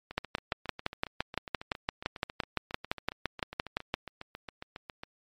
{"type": "two click trains", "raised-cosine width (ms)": 0.3, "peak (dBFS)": [-12, -24], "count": [23, 37], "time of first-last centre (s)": [[0.18, 3.941], [0.11, 5.035]], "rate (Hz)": [5.85, 7.31], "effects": ["MP3 64 kbps"]}